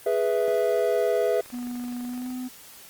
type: chord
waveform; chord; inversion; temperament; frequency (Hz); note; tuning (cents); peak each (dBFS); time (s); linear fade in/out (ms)
triangle; E major; first; equal; 415.3 / 493.9 / 659.3; G#4 / B4 / E5; 0 / 0 / 0; -23; 0.06-1.41; 5
type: click train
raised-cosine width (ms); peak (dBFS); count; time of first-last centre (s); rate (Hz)
0.5; -31; 21; 1.46-2.304; 23.7
type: tone with pitch glide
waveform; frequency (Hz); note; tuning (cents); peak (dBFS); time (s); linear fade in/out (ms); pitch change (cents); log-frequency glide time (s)
triangle; 244.9 to 253.1; B3 to B3; -14 to +43; -28; 1.52-2.49; 20; +57; 2.06-2.29
effects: white hiss -47 dBFS RMS until 2.89 s + Opus 32 kbps